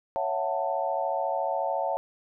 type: chord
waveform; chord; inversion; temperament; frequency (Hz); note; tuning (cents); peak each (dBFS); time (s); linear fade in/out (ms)
sine; F# minor seventh; second; just; 555 / 666 / 740 / 888; C#5 / E5 / F#5 / A5; +2 / +18 / 0 / +16; -31; 0.16-1.97; 0
effects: none